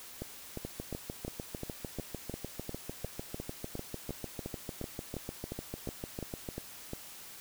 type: two click trains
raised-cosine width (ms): 2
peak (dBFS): -24 / -24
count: 20 / 40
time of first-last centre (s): 0.22-6.934 / 0.65-6.488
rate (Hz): 2.83 / 6.68
effects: white hiss -49 dBFS RMS until 7.4 s